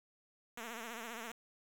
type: tone with vibrato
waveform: 5% pulse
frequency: 230.2 Hz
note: A#3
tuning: 22 cents flat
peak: -32 dBFS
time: 0.57-1.32 s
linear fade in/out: 5 ms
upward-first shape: triangle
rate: 15 Hz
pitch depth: 110 cents each way
effects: 10-bit